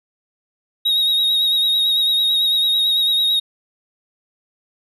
triangle tone with vibrato, 3779 Hz, A#7, 23 cents sharp, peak -13 dBFS, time 0.85-3.4 s, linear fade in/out 10 ms, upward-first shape triangle, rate 9 Hz, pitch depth 40 cents each way, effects none

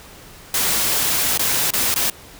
white noise with dropouts, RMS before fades -19 dBFS, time 0.54-2.1 s, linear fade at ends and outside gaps 2 ms, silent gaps 1.376-1.393 / 1.706-1.736 / 1.942-1.96 s, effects pink hiss -42 dBFS RMS until 2.39 s

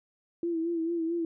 sine tone with vibrato, 333.5 Hz, E4, 20 cents sharp, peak -27 dBFS, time 0.43-1.25 s, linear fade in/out 2 ms, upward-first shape sine, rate 4.5 Hz, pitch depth 53 cents each way, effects none

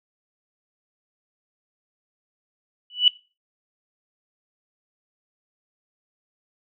sine tone with exponential growth, 2960 Hz, F#7, in tune, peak -8 dBFS, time 2.9-3.08 s, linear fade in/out 2 ms, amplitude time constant 37 ms, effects noise-tail reverb RT60 0.3 s tail -20 dB re dry

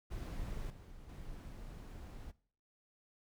brown noise with level steps, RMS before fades -42 / -53 / -48 dBFS, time 0.1-2.32 s, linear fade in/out 20 ms, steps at 0.7 / 1.09 s, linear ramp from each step 2 ms, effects noise-tail reverb RT60 0.5 s tail -20 dB re dry

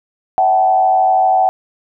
sine tone with frequency modulation, 756 Hz, F#5, 37 cents sharp, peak -9 dBFS, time 0.38-1.49 s, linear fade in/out 0 ms, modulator 92.7 Hz, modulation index 0.7, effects none

